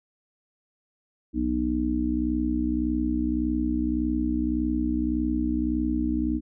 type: harmonic tone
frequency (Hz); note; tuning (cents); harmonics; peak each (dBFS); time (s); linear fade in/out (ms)
61.74; B1; 0; 1 / 3 / 4 / 5; -30 / -35 / -27 / -26; 1.33-6.41; 50
effects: none